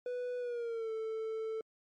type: tone with pitch glide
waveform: triangle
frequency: 493.9 to 442.6 Hz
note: B4 to A4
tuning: 0 to +10 cents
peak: -33 dBFS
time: 0.06-1.61 s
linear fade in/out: 2 ms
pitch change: -190 cents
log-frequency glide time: 0.39-0.91 s
effects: MP3 48 kbps